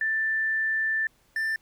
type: tone pair in turn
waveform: sine / triangle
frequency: 1770 / 1778 Hz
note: A6 / A6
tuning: +10 / +18 cents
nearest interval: unison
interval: 8 cents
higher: second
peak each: -23 dBFS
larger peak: neither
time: 0.01-1.07 / 1.36-1.56 s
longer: first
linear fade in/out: 2 ms
effects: pink hiss -64 dBFS RMS until 1.61 s